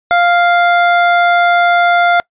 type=tone; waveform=25% pulse; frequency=698.5 Hz; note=F5; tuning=in tune; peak=-4 dBFS; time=0.11-2.2 s; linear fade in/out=0 ms; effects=noise-tail reverb RT60 0.1 s tail -25 dB re dry + resampled to 8000 Hz